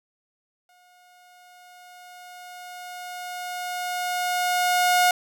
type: tone with exponential growth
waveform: sawtooth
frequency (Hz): 720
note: F#5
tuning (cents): -47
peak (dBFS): -12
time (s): 0.69-5.11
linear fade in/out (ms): 2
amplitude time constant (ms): 960
effects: none